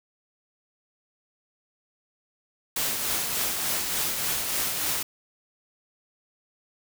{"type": "noise with tremolo", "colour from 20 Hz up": "white", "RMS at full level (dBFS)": -26, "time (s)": [2.76, 5.03], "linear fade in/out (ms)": 5, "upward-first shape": "triangle", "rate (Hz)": 3.4, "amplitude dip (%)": 40, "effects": []}